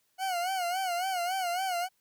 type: tone with vibrato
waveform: 40% pulse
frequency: 730 Hz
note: F#5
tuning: 24 cents flat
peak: -28 dBFS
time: 0.18-1.89 s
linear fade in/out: 50 ms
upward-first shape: sine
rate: 3.6 Hz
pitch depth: 100 cents each way
effects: white hiss -73 dBFS RMS until 2 s